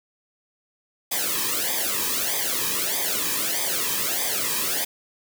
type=noise with flanger; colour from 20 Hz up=white; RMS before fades=-25 dBFS; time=1.11-4.85 s; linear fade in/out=10 ms; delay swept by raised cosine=0.71 to 1.44 ms; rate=1.6 Hz; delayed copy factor=-0.85; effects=none